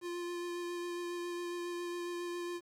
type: tone with vibrato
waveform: square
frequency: 349.1 Hz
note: F4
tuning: 1 cent flat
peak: -38 dBFS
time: 0.01-2.61 s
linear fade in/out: 50 ms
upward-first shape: sine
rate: 7.3 Hz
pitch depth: 12 cents each way
effects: low-pass 11000 Hz 12 dB/octave + 11-bit